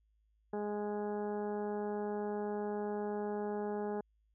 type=harmonic tone; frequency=207.7 Hz; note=G#3; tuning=in tune; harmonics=1 / 2 / 3 / 4 / 5 / 6 / 7 / 8; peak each=-40 / -37 / -46 / -43 / -55 / -58 / -57 / -58 dBFS; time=0.53-4.01 s; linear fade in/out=5 ms; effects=added 53 Hz sine -70 dBFS peak until 4.34 s